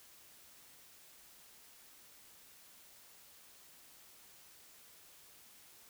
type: silence
effects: white hiss -60 dBFS RMS until 5.89 s